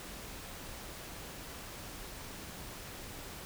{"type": "silence", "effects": ["pink hiss -46 dBFS RMS until 3.45 s"]}